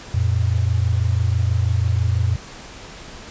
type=tone pair together; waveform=sine; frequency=88.01 / 114.1 Hz; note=F2 / A#2; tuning=+14 / -37 cents; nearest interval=major third; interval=449 cents; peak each=-18 / -19 dBFS; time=0.14-2.36 s; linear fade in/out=5 ms; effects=pink hiss -38 dBFS RMS until 3.3 s + resampled to 16000 Hz